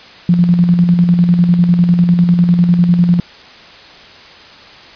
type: tone with tremolo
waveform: sine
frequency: 174.61 Hz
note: F3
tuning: in tune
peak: -5 dBFS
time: 0.29-3.2 s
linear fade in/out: 2 ms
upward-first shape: square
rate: 10 Hz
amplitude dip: 45%
effects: white hiss -37 dBFS RMS until 4.95 s + resampled to 11025 Hz